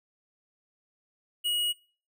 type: tone with hard clipping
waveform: sine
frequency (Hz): 2898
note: F#7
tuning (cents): -37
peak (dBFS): -27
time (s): 1.44-1.73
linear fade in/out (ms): 20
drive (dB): 15
effects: noise-tail reverb RT60 0.4 s tail -23 dB re dry